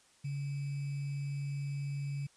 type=tone with sample-and-hold; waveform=sine; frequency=140.8 Hz; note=C#3; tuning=27 cents sharp; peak=-34 dBFS; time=0.24-2.27 s; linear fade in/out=10 ms; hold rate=2450 Hz; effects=white hiss -65 dBFS RMS until 2.36 s + resampled to 22050 Hz